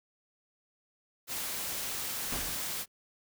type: noise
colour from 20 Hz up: white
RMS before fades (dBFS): -36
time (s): 1.27-2.86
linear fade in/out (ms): 50
type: noise with exponential decay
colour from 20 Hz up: pink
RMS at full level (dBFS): -34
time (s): 2.32-2.88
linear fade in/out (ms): 2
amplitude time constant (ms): 120
effects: none